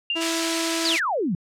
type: tone with exponential decay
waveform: sine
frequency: 2794 Hz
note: F7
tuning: in tune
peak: -20 dBFS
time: 0.1-0.49 s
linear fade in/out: 2 ms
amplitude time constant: 83 ms
type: tone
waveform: sawtooth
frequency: 329.6 Hz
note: E4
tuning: in tune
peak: -21 dBFS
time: 0.15-0.97 s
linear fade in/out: 20 ms
type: high-pass noise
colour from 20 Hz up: pink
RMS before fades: -26 dBFS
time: 0.2-1 s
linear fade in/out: 20 ms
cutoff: 2500 Hz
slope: 12 dB/octave
type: exponential sweep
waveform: sine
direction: down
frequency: 5100 to 155.56 Hz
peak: -21 dBFS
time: 0.85-1.35 s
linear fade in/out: 2 ms
effects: low-pass 8000 Hz 12 dB/octave